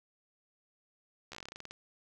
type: slowing click train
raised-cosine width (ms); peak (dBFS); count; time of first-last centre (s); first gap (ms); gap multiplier
0.2; -27; 14; 1.32-1.71; 13; 1.13
effects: none